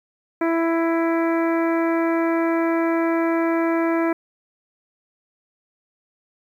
harmonic tone, 331.3 Hz, E4, 9 cents sharp, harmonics 1 / 2 / 3 / 4 / 5 / 6 / 7, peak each -19 / -25 / -29 / -31 / -33 / -35 / -36 dBFS, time 0.41-4.13 s, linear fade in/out 5 ms, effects 9-bit

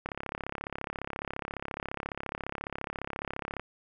click train, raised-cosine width 0.5 ms, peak -19 dBFS, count 123, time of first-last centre 0.06-3.596 s, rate 34.5 Hz, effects none

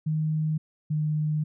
sine tone pair in turn, 155.56 / 152.71 Hz, D#3 / D#3, 0 / -32 cents, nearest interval unison, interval 32 cents, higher first, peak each -23 dBFS, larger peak neither, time 0.06-0.58 / 0.9-1.44 s, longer second, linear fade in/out 10 ms, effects none

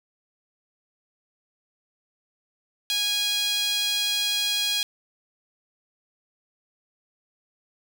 sawtooth tone with high-pass filter, 824 Hz, G#5, 14 cents flat, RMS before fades -25 dBFS, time 2.9-4.83 s, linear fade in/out 0 ms, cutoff 3400 Hz, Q 3, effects none

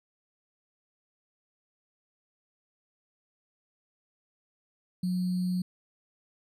sine tone with sample-and-hold, 181.4 Hz, F#3, 34 cents flat, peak -26 dBFS, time 5.03-5.62 s, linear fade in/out 5 ms, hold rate 4410 Hz, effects resampled to 32000 Hz

